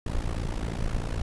brown noise with amplitude modulation, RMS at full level -25 dBFS, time 0.06-1.22 s, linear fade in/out 5 ms, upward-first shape sine, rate 56.5 Hz, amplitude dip 85%, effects resampled to 24000 Hz

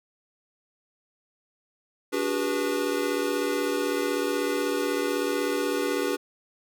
square tone cluster, 289.2 / 369.2 / 405.3 / 486.3 Hz, D4 / F#4 / G#4 / B4, -27 / -4 / -42 / -27 cents, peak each -31 dBFS, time 2.12-6.17 s, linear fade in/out 20 ms, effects none

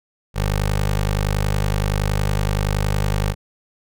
15% pulse tone with notch filter, 50.7 Hz, G#1, 41 cents flat, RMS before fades -20 dBFS, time 0.34-3.35 s, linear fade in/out 50 ms, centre 250 Hz, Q 1.5, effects none

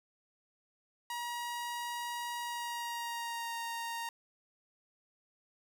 sawtooth tone with pitch glide, 955 to 928.9 Hz, A#5 to A#5, +42 to -6 cents, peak -33 dBFS, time 1.1-4.09 s, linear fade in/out 2 ms, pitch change -48 cents, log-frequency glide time 2.41-3.56 s, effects none

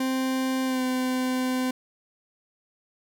40% pulse tone with pitch glide, 261.3 to 255.9 Hz, C4 to C4, -2 to -38 cents, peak -23 dBFS, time 0-1.71 s, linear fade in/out 5 ms, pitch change -36 cents, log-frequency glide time 0.65-0.82 s, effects none

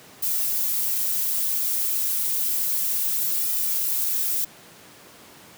violet noise with flanger, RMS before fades -24 dBFS, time 0.22-4.45 s, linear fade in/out 10 ms, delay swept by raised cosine 1.8 to 7.5 ms, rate 0.3 Hz, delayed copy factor -0.65, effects pink hiss -47 dBFS RMS until 5.57 s + high-pass 150 Hz 12 dB/octave

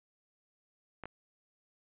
clicks, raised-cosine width 0.5 ms, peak -27 dBFS, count 2, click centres 1.037 / 1.056 s, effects resampled to 8000 Hz

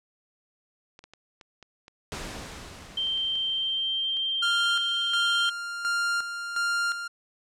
clicks, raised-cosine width 0.2 ms, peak -30 dBFS, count 11, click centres 0.991 / 1.04 / 1.136 / 1.412 / 1.627 / 1.881 / 2.823 / 3.071 / 3.176 / 3.355 / 4.17 s
pink noise with exponential decay, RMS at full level -34 dBFS, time 2.12-4.75 s, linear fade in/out 0 ms, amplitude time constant 570 ms
sine tone with pitch glide, 3136 to 3158 Hz, G7 to G7, 0 to +12 cents, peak -25 dBFS, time 2.97-5.5 s, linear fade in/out 5 ms, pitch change +12 cents, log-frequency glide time 3.48-4.16 s
45% pulse tone with tremolo, 1396.9 Hz, F6, in tune, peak -24 dBFS, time 4.42-7.08 s, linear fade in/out 10 ms, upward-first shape square, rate 1.4 Hz, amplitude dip 60%
effects low-pass 8000 Hz 12 dB/octave

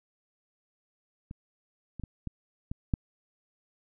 clicks, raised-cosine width 5 ms, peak -28 / -27 / -24 / -22 / -22 / -13 dBFS, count 6, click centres 1.311 / 1.997 / 2.037 / 2.273 / 2.715 / 2.938 s, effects none

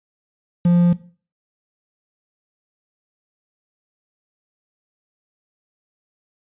triangle tone with quantisation, 174.4 Hz, F3, 2 cents flat, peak -9 dBFS, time 0.65-0.93 s, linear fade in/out 5 ms, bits 6, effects noise-tail reverb RT60 0.4 s tail -17 dB re dry + resampled to 8000 Hz

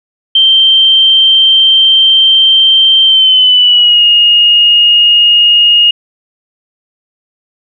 sine tone with pitch glide, 3136 to 2859 Hz, G7 to F7, 0 to +40 cents, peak -3 dBFS, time 0.35-5.91 s, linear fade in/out 5 ms, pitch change -160 cents, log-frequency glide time 3.05-4.04 s, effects none

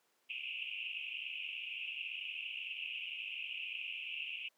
pink band-pass noise, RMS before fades -43 dBFS, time 0.29-4.49 s, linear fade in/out 10 ms, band 2500 to 2900 Hz, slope 96 dB/octave, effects pink hiss -75 dBFS RMS until 4.57 s + high-pass 400 Hz 12 dB/octave

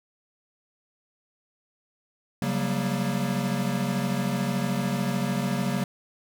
square tone cluster, 136.9 / 183.2 / 196.7 / 234.9 Hz, C#3 / F#3 / G3 / A#3, -21 / -17 / +6 / +13 cents, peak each -31 dBFS, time 2.42-5.84 s, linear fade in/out 2 ms, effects none

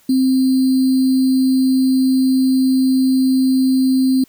sine tone with sample-and-hold, 261.6 Hz, C4, in tune, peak -11 dBFS, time 0.09-4.24 s, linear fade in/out 5 ms, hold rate 4410 Hz, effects white hiss -53 dBFS RMS until 4.28 s

